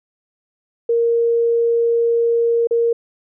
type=tone with dropouts; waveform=sine; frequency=466.2 Hz; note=A#4; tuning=in tune; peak=-13 dBFS; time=0.89-2.93 s; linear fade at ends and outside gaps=5 ms; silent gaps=2.672-2.709 s; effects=none